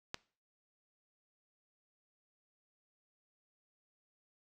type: click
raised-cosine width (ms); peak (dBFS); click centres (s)
0.2; -20; 0.144
effects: noise-tail reverb RT60 0.4 s tail -21 dB re dry